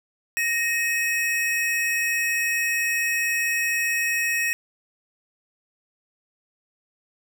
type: tone pair together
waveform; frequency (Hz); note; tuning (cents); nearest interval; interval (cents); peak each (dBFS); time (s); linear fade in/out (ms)
square; 1864.7 / 2553; A#6 / D#7; 0 / +44; perfect fourth; 544; -25 / -25; 0.37-4.53; 0
effects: none